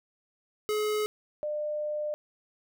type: tone pair in turn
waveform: square / sine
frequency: 424.5 / 600.3 Hz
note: G#4 / D5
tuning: +38 / +38 cents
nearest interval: tritone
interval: 600 cents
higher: second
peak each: -27 / -29 dBFS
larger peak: first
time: 0.69-1.06 / 1.43-2.14 s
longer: second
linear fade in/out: 0 ms
effects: none